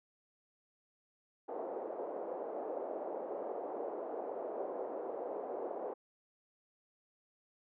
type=band-pass noise; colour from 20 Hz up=white; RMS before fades=-41 dBFS; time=1.48-5.94 s; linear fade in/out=10 ms; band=380 to 640 Hz; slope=24 dB/octave; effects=none